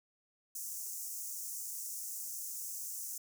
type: high-pass noise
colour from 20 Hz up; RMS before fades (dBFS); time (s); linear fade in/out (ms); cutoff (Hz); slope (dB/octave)
pink; -42; 0.55-3.18; 5; 6000; 48
effects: none